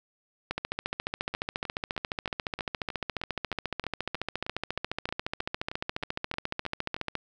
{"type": "two click trains", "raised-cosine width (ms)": 0.3, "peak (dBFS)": [-14, -20], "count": [96, 19], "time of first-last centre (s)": [[0.51, 7.153], [1.34, 6.965]], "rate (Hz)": [14.3, 3.2], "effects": []}